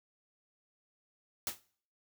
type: noise with exponential decay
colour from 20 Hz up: white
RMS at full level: -31 dBFS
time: 1.47-1.6 s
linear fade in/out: 1 ms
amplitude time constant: 28 ms
effects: noise-tail reverb RT60 0.5 s tail -20 dB re dry